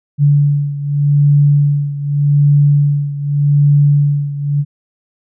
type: beating tone pair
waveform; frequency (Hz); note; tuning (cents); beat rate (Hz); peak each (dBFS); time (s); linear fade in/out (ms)
sine; 144.1 / 144.94; D3 / D3; -33 / -22; 0.84; -10 / -14; 0.18-4.65; 50
effects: none